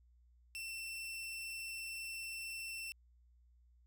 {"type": "tone", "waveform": "sawtooth", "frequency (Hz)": 2689, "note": "E7", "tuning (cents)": 34, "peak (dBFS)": -39, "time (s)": [0.55, 2.92], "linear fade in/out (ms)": 0, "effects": ["added 60 Hz sine -64 dBFS peak until 3.86 s"]}